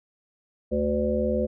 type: harmonic tone with a mistuned harmonic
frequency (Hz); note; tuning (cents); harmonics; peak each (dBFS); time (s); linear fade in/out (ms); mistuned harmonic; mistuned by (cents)
73.42; D2; 0; 1 / 3 / 5 / 7 / 8; -31 / -27 / -30 / -26 / -30; 0.71-1.47; 20; 7; -22
effects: none